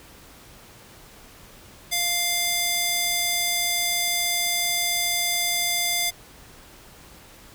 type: tone with high-pass filter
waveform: square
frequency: 698.5 Hz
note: F5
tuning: in tune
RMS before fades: -24 dBFS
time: 1.91-6.11 s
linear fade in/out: 20 ms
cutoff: 2500 Hz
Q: 0.55
effects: pink hiss -48 dBFS RMS until 7.54 s